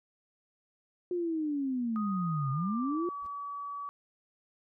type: linear two-way sweep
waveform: sine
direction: down then up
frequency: 360.8 to 129.2 to 360.8 Hz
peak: -29 dBFS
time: 1.11-3.09 s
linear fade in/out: 2 ms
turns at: 2.51 s
type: tone with pitch glide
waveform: sine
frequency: 1244.5 to 1141.2 Hz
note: D#6 to C#6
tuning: 0 to +50 cents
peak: -36 dBFS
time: 1.96-3.89 s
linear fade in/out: 0 ms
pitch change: -150 cents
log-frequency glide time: 2.35-3.09 s
type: noise with exponential growth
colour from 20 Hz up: brown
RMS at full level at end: -43 dBFS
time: 3.19-3.27 s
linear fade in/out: 5 ms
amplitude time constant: 16 ms
effects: none